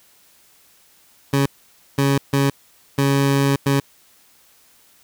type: tone bursts at uneven times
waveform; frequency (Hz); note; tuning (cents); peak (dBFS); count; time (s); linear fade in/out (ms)
20% pulse; 138.8; C#3; +3; -10; 5; 1.33-1.46 / 1.98-2.18 / 2.33-2.5 / 2.98-3.56 / 3.66-3.8; 5
effects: white hiss -54 dBFS RMS until 5.03 s